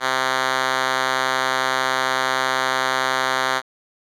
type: tone with band-pass filter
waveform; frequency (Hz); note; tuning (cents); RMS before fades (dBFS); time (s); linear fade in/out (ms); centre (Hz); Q
5% pulse; 130.81; C3; 0; -21; 0-3.62; 50; 2100; 0.64
effects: none